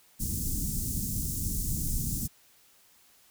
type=band-stop noise; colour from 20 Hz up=pink; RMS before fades=-31 dBFS; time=0.19-2.28 s; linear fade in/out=20 ms; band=240 to 6700 Hz; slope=24 dB/octave; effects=white hiss -61 dBFS RMS until 3.3 s